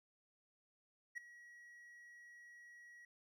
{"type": "tone with ADSR envelope", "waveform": "triangle", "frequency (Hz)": 1915, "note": "A#6", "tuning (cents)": 46, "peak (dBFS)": -38, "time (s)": [1.15, 3.05], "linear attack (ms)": 26, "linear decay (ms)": 6, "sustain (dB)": -17, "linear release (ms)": 3, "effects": []}